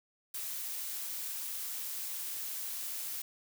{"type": "noise", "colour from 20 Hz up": "blue", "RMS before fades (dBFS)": -39, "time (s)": [0.34, 3.22], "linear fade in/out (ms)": 5, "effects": []}